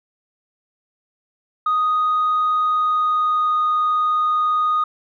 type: tone with pitch glide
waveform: sine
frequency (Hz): 1244.5 to 1237.3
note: D#6 to D#6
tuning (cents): 0 to -10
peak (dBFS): -14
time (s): 1.66-4.84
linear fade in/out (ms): 5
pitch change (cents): -10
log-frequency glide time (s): 2.63-3.62
effects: tanh soft clip ceiling -13 dBFS